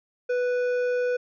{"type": "tone with hard clipping", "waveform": "sine", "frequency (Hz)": 493.9, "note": "B4", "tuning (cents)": 0, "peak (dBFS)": -24, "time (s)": [0.29, 1.17], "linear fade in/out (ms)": 10, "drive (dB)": 8, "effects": ["resampled to 16000 Hz"]}